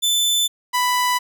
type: tone pair in turn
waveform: sawtooth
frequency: 3520 / 991.8 Hz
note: A7 / B5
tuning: 0 / +7 cents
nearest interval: octave + minor seventh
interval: 2193 cents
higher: first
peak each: -13 dBFS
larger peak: neither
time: 0.02-0.48 / 0.73-1.19 s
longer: neither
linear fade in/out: 20 ms
effects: none